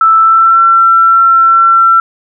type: tone with pitch glide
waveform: sine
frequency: 1321 to 1349.5 Hz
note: E6 to E6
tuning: +3 to +40 cents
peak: -3 dBFS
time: 0.01-2 s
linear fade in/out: 2 ms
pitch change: +37 cents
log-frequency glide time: 0.19-0.58 s
effects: none